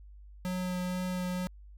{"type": "tone with vibrato", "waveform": "square", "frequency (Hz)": 181.9, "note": "F#3", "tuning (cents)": -29, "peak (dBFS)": -32, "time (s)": [0.45, 1.47], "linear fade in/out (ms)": 0, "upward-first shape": "sine", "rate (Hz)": 2.1, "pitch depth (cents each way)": 10, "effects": ["added 50 Hz sine -48 dBFS peak until 1.77 s"]}